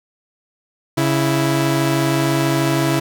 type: tone pair together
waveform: sawtooth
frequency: 138.58 / 329.6 Hz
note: C#3 / E4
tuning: 0 / 0 cents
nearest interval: octave + minor third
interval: 1500 cents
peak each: -14 dBFS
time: 0.97-3 s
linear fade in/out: 10 ms
effects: none